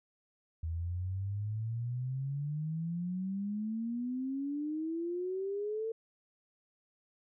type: exponential sweep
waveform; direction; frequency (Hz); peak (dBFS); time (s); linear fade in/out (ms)
sine; up; 80.1 to 453.7; -33; 0.63-5.92; 5
effects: none